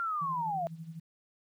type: linear sweep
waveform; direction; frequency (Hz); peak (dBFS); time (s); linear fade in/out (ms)
sine; down; 1396.9 to 652; -30; 0-0.67; 0
type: tone with tremolo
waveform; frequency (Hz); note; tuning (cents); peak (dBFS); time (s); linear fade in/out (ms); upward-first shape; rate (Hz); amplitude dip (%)
sine; 162.9; E3; -20; -38; 0.21-1; 10; sine; 12; 70
effects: 11-bit